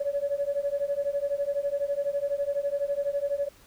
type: beating tone pair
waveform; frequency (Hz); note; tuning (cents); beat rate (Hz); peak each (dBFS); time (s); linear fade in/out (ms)
sine; 561 / 573; C#5 / D5; +21 / -43; 12; -28; 0-3.49; 10
effects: tanh soft clip ceiling -18 dBFS + pink hiss -56 dBFS RMS until 3.66 s